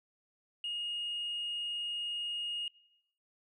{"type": "tone", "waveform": "sine", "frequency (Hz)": 2861, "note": "F7", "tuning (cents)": 41, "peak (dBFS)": -33, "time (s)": [0.64, 2.68], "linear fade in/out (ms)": 2, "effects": ["noise-tail reverb RT60 0.8 s tail -21 dB re dry", "tanh soft clip ceiling -31 dBFS"]}